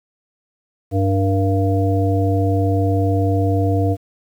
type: harmonic tone with a mistuned harmonic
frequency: 98 Hz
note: G2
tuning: in tune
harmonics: 1 / 3 / 5 / 7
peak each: -16 / -21 / -23 / -24 dBFS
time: 0.91-3.97 s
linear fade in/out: 50 ms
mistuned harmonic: 5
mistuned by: -57 cents
effects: 8-bit